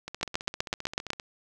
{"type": "two click trains", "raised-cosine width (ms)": 0.2, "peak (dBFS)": [-20, -9], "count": [18, 8], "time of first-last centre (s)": [[0.08, 1.198], [0.23, 1.104]], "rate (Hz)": [15.2, 8.01], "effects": []}